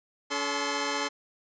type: tone cluster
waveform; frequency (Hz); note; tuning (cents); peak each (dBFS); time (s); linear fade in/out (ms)
10% pulse; 283.7 / 433.1 / 1043; C#4 / A4 / C6; +40 / -27 / -6; -24; 0.3-1.09; 20
effects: resampled to 16000 Hz